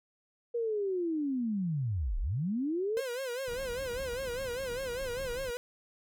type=linear two-way sweep; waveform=sine; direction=down then up; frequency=480 to 30.2 to 480 Hz; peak=-29 dBFS; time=0.54-3.01 s; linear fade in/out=10 ms; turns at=2.19 s
type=tone with vibrato; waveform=45% pulse; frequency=508 Hz; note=B4; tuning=49 cents sharp; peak=-34 dBFS; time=2.97-5.57 s; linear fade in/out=0 ms; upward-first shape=sine; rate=5 Hz; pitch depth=120 cents each way
type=noise; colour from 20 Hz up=brown; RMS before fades=-45 dBFS; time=3.47-5.51 s; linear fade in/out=10 ms
effects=none